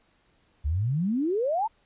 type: exponential sweep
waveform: sine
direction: up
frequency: 67 to 932 Hz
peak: -23 dBFS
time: 0.64-1.68 s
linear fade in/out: 20 ms
effects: pink hiss -66 dBFS RMS until 1.85 s + resampled to 8000 Hz